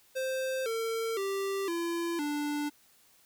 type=tone with pitch steps; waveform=square; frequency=523.3 / 452.9 / 392 / 339.3 / 293.7 Hz; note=C5 / A#4 / G4 / F4 / D4; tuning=0 / -50 / 0 / -50 / 0 cents; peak=-31 dBFS; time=0.15-2.7 s; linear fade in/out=20 ms; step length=510 ms; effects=white hiss -63 dBFS RMS until 3.25 s